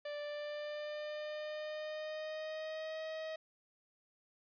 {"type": "tone with pitch glide", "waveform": "45% pulse", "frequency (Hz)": [587.3, 633.1], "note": ["D5", "D#5"], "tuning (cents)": [0, 30], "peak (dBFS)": -40, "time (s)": [0.05, 3.36], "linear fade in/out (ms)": 5, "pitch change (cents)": 130, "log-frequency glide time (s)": [0.2, 3], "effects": ["resampled to 11025 Hz"]}